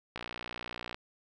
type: click train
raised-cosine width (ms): 0.3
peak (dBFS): -22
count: 48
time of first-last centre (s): 0.16-0.945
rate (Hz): 59.9
effects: none